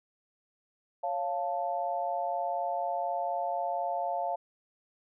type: chord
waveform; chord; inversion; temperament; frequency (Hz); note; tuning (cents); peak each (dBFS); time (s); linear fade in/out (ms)
sine; Db augmented; none; equal; 554.4 / 698.5 / 880; Db5 / F5 / A5; 0 / 0 / 0; -36 / -31 / -35; 1.03-4.36; 10
effects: none